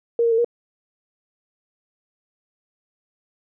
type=tone with pitch steps; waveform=sine; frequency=467.9 / 464.1 / 450.2 / 474.2 Hz; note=A#4 / A#4 / A4 / A#4; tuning=+6 / -8 / +40 / +30 cents; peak=-15 dBFS; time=0.19-0.446 s; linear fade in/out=2 ms; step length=64 ms; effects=none